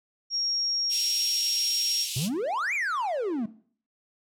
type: tone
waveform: sine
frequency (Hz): 5580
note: F8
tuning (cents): -2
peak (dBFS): -25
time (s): 0.3-2.07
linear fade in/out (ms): 50
type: high-pass noise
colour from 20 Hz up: pink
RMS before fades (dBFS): -32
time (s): 0.89-2.3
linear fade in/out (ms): 50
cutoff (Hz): 2700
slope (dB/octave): 48
type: exponential two-way sweep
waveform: triangle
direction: up then down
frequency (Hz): 116.5 to 2489 to 206.3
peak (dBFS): -24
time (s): 2.16-3.46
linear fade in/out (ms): 5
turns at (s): 2.74
effects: noise-tail reverb RT60 0.5 s tail -17 dB re dry + low-pass 12000 Hz 12 dB/octave

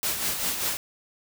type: noise with tremolo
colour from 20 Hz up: white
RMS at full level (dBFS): -26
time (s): 0.03-0.77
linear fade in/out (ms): 0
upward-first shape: sine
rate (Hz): 5.1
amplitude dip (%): 50
effects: none

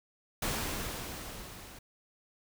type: noise with level ramp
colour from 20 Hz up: pink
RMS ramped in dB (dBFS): -32 to -50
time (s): 0.42-1.79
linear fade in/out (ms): 5
effects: none

